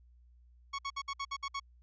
sawtooth tone bursts, 1108.7 Hz, C#6, in tune, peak -31 dBFS, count 8, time 0.73-1.599 s, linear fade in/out 10 ms, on 57 ms, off 59 ms, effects added 60 Hz sine -58 dBFS peak until 1.82 s + resampled to 16000 Hz

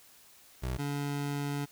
25% pulse tone pair in turn, 63.5 / 143.09 Hz, B1 / D3, +49 / -45 cents, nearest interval octave + major second, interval 1406 cents, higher second, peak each -28 dBFS, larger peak neither, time 0.62-0.78 / 0.78-1.66 s, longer second, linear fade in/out 20 ms, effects white hiss -58 dBFS RMS until 1.71 s

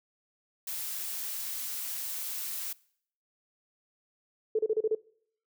blue noise, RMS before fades -36 dBFS, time 0.67-2.73 s, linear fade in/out 5 ms
sine tone bursts, 438 Hz, A4, 8 cents flat, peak -23 dBFS, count 6, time 4.55-4.95 s, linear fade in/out 5 ms, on 40 ms, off 32 ms
effects noise-tail reverb RT60 0.6 s tail -22 dB re dry

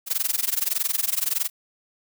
blue noise with amplitude modulation, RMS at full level -21 dBFS, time 0.06-1.5 s, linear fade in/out 50 ms, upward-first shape sine, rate 21.6 Hz, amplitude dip 95%, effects none

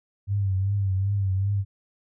sine tone with vibrato, 97.8 Hz, G2, 4 cents flat, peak -21 dBFS, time 0.27-1.65 s, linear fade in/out 50 ms, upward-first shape triangle, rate 2.6 Hz, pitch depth 75 cents each way, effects none

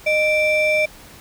triangle ring-modulated tone, 1480 Hz, F#6, in tune, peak -10 dBFS, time 0.06-0.86 s, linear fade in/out 10 ms, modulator 865 Hz, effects pink hiss -43 dBFS RMS until 1.2 s

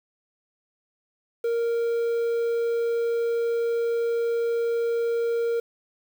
triangle tone, 466.2 Hz, A#4, in tune, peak -20 dBFS, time 1.44-5.6 s, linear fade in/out 5 ms, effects 8-bit

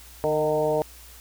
harmonic tone with a mistuned harmonic, 152.5 Hz, D#3, 34 cents flat, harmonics 1 / 2 / 3 / 4 / 5 / 6, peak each -33 / -33 / -24 / -24 / -32 / -32 dBFS, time 0.24-0.82 s, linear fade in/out 0 ms, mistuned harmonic 4, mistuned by +21 cents, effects added 60 Hz sine -48 dBFS peak until 1.2 s + white hiss -48 dBFS RMS until 1.2 s

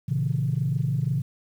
sine chord, A# diminished, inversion none, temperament equal, 116.54 / 138.59 / 164.81 Hz, A#2 / C#3 / E3, 0 / 0 / 0 cents, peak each -27 / -24 / -28 dBFS, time 0.08-1.22 s, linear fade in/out 10 ms, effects tanh soft clip ceiling -14 dBFS + 9-bit

